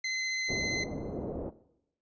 sawtooth tone with vibrato, 2054 Hz, C7, 33 cents flat, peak -27 dBFS, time 0.04-0.84 s, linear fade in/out 5 ms, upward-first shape triangle, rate 15 Hz, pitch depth 9 cents each way
white low-pass noise, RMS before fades -37 dBFS, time 0.48-1.51 s, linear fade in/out 20 ms, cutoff 550 Hz, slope 24 dB/octave
effects noise-tail reverb RT60 0.8 s tail -17 dB re dry + resampled to 16000 Hz

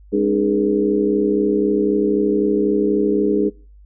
sine tone cluster, 205.2 / 272.5 / 305.1 / 412.9 / 476.8 Hz, G#3 / C#4 / D#4 / G#4 / A#4, -21 / -29 / -34 / -10 / +39 cents, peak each -22 / -27 / -19 / -18 / -26 dBFS, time 0.12-3.5 s, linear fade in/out 20 ms, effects noise-tail reverb RT60 0.4 s tail -24 dB re dry + added 50 Hz sine -42 dBFS peak until 3.85 s

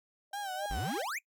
sine tone with exponential growth, 612 Hz, D#5, 29 cents flat, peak -33 dBFS, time 0.31-0.66 s, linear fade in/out 2 ms, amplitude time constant 76 ms
35% pulse tone with vibrato, 780 Hz, G5, 9 cents flat, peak -34 dBFS, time 0.33-1.02 s, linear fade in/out 5 ms, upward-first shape sine, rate 3.7 Hz, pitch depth 92 cents each way
square exponential sweep, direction up, 38.91 to 2600 Hz, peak -35 dBFS, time 0.7-1.19 s, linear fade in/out 10 ms
effects noise-tail reverb RT60 0.1 s tail -23 dB re dry

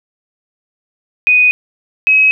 sine tone pair in turn, 2489 / 2550 Hz, D#7 / D#7, 0 / +42 cents, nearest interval unison, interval 42 cents, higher second, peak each -6 dBFS, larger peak neither, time 1.27-1.51 / 2.07-2.31 s, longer neither, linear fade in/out 0 ms, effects none

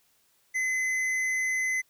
triangle tone with hard clipping, 2037 Hz, C7, 47 cents flat, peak -27 dBFS, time 0.54-1.82 s, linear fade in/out 20 ms, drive 12 dB, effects white hiss -67 dBFS RMS until 1.89 s

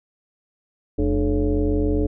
sine tone with frequency modulation, 169.8 Hz, F3, 48 cents flat, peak -17 dBFS, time 0.98-2.07 s, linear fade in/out 10 ms, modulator 129 Hz, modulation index 2.3, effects none

